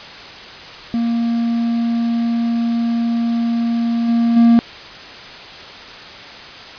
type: tone with level steps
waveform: triangle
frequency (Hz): 233.1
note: A#3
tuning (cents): 0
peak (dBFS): -13 / -10 / -5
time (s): 0.94-4.59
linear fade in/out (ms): 0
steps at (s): 4.08 / 4.36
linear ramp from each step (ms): 10
effects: white hiss -34 dBFS RMS until 6.78 s + resampled to 11025 Hz